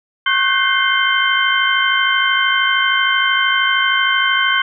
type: tone cluster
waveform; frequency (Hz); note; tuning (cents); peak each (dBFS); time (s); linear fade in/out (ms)
sine; 1086 / 1505 / 1558 / 2102 / 3098; C#6 / F#6 / G6 / C7 / G7; -36 / +29 / -11 / +7 / -21; -19; 0.26-4.62; 5
effects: none